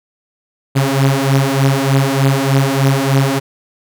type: beating tone pair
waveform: sawtooth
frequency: 134.6 / 137.9 Hz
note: C3 / C#3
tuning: +49 / -9 cents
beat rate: 3.3 Hz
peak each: -10 dBFS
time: 0.75-3.4 s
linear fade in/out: 20 ms
effects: none